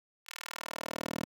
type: tone with high-pass filter sweep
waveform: 10% pulse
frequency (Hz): 40.05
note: E1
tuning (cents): -49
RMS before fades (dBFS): -42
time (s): 0.26-1.25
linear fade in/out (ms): 10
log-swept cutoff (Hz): 2200 to 220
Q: 0.95
effects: 10-bit